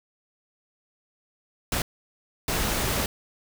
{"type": "noise bursts at uneven times", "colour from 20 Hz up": "pink", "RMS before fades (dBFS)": -26, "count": 2, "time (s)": [[1.72, 1.82], [2.48, 3.06]], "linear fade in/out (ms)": 2, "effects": []}